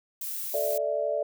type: noise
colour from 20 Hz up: violet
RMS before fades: -34 dBFS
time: 0.21-0.78 s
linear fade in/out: 5 ms
type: chord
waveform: sine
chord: A suspended fourth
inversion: none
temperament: equal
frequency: 440 / 587.3 / 659.3 Hz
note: A4 / D5 / E5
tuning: 0 / 0 / 0 cents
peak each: -33 / -27 / -31 dBFS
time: 0.54-1.23 s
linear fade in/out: 2 ms
effects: none